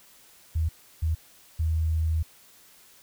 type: tone bursts at uneven times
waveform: sine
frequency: 80 Hz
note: D#2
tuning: 49 cents sharp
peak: -22 dBFS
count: 3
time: 0.55-0.69 / 1.02-1.15 / 1.59-2.23 s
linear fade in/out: 10 ms
effects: white hiss -55 dBFS RMS until 3.02 s